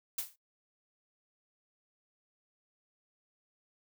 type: noise with exponential decay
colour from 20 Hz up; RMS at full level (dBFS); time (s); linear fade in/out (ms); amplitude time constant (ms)
blue; -31; 0.18-0.36; 5; 38
effects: noise-tail reverb RT60 0.1 s tail -18 dB re dry